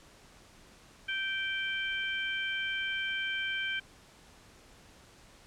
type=harmonic tone; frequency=780 Hz; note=G5; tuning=9 cents flat; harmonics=2 / 3 / 4; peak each=-34 / -36 / -37 dBFS; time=1.08-3.8 s; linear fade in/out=10 ms; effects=pink hiss -57 dBFS RMS until 5.46 s + low-pass 9000 Hz 12 dB/octave